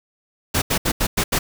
pink noise bursts at uneven times, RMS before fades -19 dBFS, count 6, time 0.54-0.62 / 0.7-0.78 / 0.85-0.92 / 1-1.07 / 1.17-1.24 / 1.32-1.39 s, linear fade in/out 10 ms, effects none

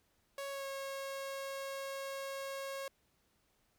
sawtooth tone with pitch glide, 554.4 to 545.8 Hz, C#5 to C#5, 0 to -27 cents, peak -36 dBFS, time 0.38-2.88 s, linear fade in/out 2 ms, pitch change -27 cents, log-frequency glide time 0.5-0.66 s, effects pink hiss -75 dBFS RMS until 3.78 s

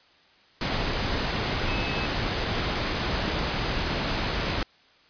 sine tone in noise, 2591 Hz, E7, 30 cents flat, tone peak -34 dBFS, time 1.68-2.06 s, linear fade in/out 2 ms, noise pink, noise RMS -27 dBFS, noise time 0.61-4.63 s, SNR -10 dB, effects white hiss -58 dBFS RMS until 5.09 s + resampled to 11025 Hz

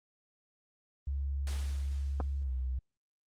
sine tone with pitch glide, 69.3 to 63.92 Hz, C#2 to C2, 0 to -40 cents, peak -31 dBFS, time 1.07-2.79 s, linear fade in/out 5 ms, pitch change -140 cents, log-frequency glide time 2.44-2.5 s
white noise with exponential decay, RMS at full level -40 dBFS, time 1.47-2.67 s, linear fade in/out 1 ms, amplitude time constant 260 ms
clicks, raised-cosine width 1 ms, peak -21 / -26 dBFS, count 2, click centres 2.202 / 2.206 s
effects low-pass 7000 Hz 12 dB/octave + Opus 24 kbps

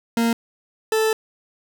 40% pulse tone pair in turn, 231.3 / 439.3 Hz, A#3 / A4, -13 / -3 cents, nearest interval major seventh, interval 1110 cents, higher second, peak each -16 dBFS, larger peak neither, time 0.17-0.33 / 0.92-1.13 s, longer second, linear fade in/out 2 ms, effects none

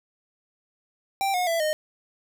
square tone with pitch steps, 784 / 723.1 / 666.9 / 615.1 Hz, G5 / F#5 / E5 / D#5, 0 / -40 / +20 / -20 cents, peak -23 dBFS, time 1.21-1.73 s, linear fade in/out 0 ms, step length 130 ms, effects none

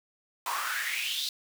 pink noise with high-pass filter sweep, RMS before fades -32 dBFS, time 0.46-1.29 s, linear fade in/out 2 ms, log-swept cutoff 920 to 4200 Hz, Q 6, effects none

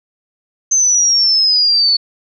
sine exponential sweep, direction down, 6272 to 4425 Hz, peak -9 dBFS, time 0.71-1.97 s, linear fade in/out 10 ms, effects none

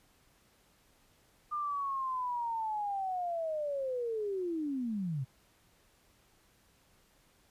sine linear sweep, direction down, 1211 to 123.47 Hz, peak -32 dBFS, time 1.51-5.25 s, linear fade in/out 20 ms, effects pink hiss -67 dBFS RMS until 7.5 s + resampled to 32000 Hz

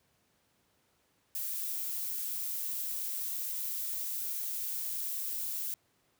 violet noise, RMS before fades -36 dBFS, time 1.35-5.74 s, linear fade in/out 0 ms, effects pink hiss -72 dBFS RMS until 6.19 s + high-pass 80 Hz 12 dB/octave

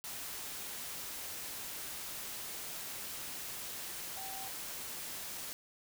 sine tone in noise, 772 Hz, G5, 27 cents flat, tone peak -46 dBFS, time 4.17-4.48 s, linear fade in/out 0 ms, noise white, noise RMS -43 dBFS, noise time 0.04-5.53 s, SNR -6 dB, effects none

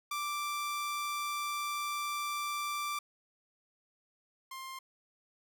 sawtooth tone pair in turn, 1174.7 / 1056.4 Hz, D6 / C6, 0 / +16 cents, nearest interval major second, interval 184 cents, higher first, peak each -30 / -38 dBFS, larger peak first, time 0.11-2.99 / 4.51-4.79 s, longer first, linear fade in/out 5 ms, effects none

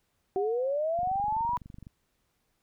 sine linear sweep, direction up, 378.1 to 987.8 Hz, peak -26 dBFS, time 0.36-1.57 s, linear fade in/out 0 ms
sine tone with exponential decay, 730 Hz, F#5, 24 cents flat, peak -30 dBFS, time 0.36-1.05 s, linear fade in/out 5 ms, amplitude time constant 150 ms
click train, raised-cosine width 5 ms, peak -33 dBFS, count 22, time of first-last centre 0.99-1.869 s, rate 23.9 Hz
effects pink hiss -75 dBFS RMS until 2.62 s

